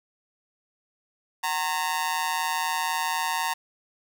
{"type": "tone with amplitude modulation", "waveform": "sawtooth", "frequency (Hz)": 918, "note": "A#5", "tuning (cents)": -27, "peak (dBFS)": -17, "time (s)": [1.43, 3.54], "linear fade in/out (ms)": 10, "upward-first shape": "sine", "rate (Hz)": 164, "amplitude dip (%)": 95, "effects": ["9-bit"]}